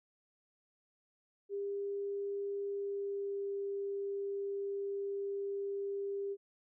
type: tone with pitch glide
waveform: sine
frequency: 400.8 to 398.3 Hz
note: G4 to G4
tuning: +38 to +28 cents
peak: -35 dBFS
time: 1.49-6.37 s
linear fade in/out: 50 ms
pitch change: -10 cents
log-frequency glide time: 2.67-3.52 s
effects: none